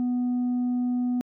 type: tone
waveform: sine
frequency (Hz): 246.9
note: B3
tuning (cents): 0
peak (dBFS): -20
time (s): 0-1.21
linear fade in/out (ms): 0
effects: tanh soft clip ceiling -22 dBFS